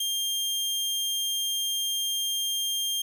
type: tone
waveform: sawtooth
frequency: 3200 Hz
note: G7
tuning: 35 cents sharp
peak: -23 dBFS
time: 0-3.02 s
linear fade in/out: 5 ms
effects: none